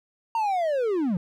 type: linear sweep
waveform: triangle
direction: down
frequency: 930 to 164.3 Hz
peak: -20 dBFS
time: 0.35-1.17 s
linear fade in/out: 2 ms
effects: none